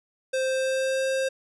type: tone with pitch glide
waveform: square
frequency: 523.3 to 530.6 Hz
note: C5 to C5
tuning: 0 to +24 cents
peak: -24 dBFS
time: 0.33-1.29 s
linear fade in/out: 10 ms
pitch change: +24 cents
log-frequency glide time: 0.45-1.06 s
effects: resampled to 24000 Hz